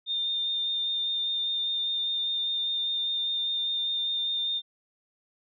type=tone with vibrato; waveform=sine; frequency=3625 Hz; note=A#7; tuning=49 cents flat; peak=-26 dBFS; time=0.06-4.62 s; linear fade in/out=50 ms; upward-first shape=sine; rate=5 Hz; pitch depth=12 cents each way; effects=none